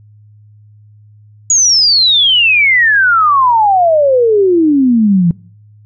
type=exponential sweep; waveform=sine; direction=down; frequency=6860 to 164.81 Hz; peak=-6 dBFS; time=1.5-5.31 s; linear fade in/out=2 ms; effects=noise-tail reverb RT60 0.6 s tail -24 dB re dry + added 105 Hz sine -39 dBFS peak until 5.85 s